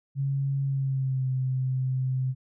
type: tone with pitch glide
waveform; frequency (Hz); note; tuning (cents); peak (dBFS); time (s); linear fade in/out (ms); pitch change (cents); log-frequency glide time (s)
sine; 137.7 to 129.97; C#3 to C3; -11 to -11; -24; 0.15-2.35; 50; -100; 0.64-1.28
effects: none